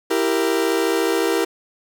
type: chord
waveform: 40% pulse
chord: E diminished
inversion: none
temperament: equal with one note detuned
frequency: 332.3 / 392 / 466.2 Hz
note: E4 / G4 / Bb4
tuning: +14 / 0 / 0 cents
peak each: -21 dBFS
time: 0.1-1.45 s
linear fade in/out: 10 ms
effects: none